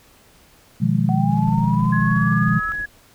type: chord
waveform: sine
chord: F half-diminished seventh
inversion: second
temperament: equal with one note detuned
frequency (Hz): 123.47 / 155.56 / 175.93 / 207.7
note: Cb3 / Eb3 / F3 / Ab3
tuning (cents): 0 / 0 / +13 / 0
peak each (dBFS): -21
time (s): 0.8-2.6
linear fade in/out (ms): 20
type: linear sweep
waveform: sine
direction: up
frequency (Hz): 740 to 1318.5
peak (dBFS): -24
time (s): 1.09-2.72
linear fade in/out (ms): 0
type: noise with tremolo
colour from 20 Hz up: brown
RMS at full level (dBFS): -35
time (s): 1.26-2.87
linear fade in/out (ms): 50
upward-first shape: sine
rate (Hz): 19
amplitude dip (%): 60
type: tone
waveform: sine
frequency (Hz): 1678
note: G#6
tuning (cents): +17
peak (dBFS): -23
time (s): 1.92-2.86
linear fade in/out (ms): 10
effects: pink hiss -52 dBFS RMS until 3.14 s